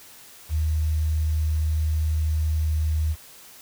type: tone with quantisation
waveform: sine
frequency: 77.78 Hz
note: D#2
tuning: in tune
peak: -20 dBFS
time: 0.49-3.16 s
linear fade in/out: 50 ms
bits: 8
effects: white hiss -47 dBFS RMS until 3.61 s